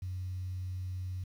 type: tone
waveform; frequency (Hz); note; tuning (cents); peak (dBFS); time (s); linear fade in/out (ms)
sine; 91.9; F#2; -11; -34; 0.02-1.24; 5
effects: tanh soft clip ceiling -30 dBFS + 10-bit